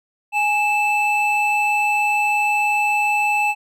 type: tone pair together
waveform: triangle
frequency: 830.6 / 2637 Hz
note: G#5 / E7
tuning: 0 / 0 cents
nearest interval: octave + minor sixth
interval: 2000 cents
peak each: -17 dBFS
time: 0.32-3.55 s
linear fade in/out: 50 ms
effects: none